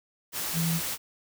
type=tone in noise; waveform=sine; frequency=165.3 Hz; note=E3; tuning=5 cents sharp; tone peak=-25 dBFS; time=0.53-0.81 s; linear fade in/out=50 ms; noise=white; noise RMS=-32 dBFS; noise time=0.32-0.98 s; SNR=+4 dB; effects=none